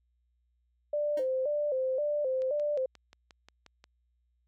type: tone with vibrato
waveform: sine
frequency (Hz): 554.4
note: C#5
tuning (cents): 0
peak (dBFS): -27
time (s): 0.93-2.86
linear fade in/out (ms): 5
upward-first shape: square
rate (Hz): 1.9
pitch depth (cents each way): 110
type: tone with exponential decay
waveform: 25% pulse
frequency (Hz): 311.1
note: D#4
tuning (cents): 0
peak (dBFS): -35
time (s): 1.17-1.31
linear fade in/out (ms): 5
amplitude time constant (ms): 29
type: click train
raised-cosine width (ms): 0.2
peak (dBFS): -34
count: 9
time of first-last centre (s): 2.42-3.841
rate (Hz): 5.63
effects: added 60 Hz sine -70 dBFS peak until 4.47 s